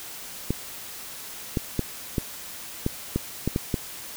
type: clicks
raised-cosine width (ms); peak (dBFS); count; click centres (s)
3; -10; 9; 0.506 / 1.572 / 1.793 / 2.182 / 2.864 / 3.16 / 3.476 / 3.561 / 3.742
effects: white hiss -39 dBFS RMS until 4.16 s